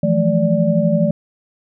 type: tone cluster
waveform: sine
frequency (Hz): 164.5 / 176.5 / 216.5 / 583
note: E3 / F3 / A3 / D5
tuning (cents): -3 / +19 / -28 / -13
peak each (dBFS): -18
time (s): 0.03-1.11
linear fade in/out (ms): 5
effects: none